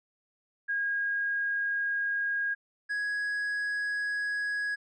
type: tone pair in turn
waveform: sine / triangle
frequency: 1633 / 1665.4 Hz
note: G#6 / G#6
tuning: -30 / +4 cents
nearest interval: unison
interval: 34 cents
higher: second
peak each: -27 dBFS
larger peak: neither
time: 0.68-2.55 / 2.89-4.76 s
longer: neither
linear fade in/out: 20 ms
effects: resampled to 22050 Hz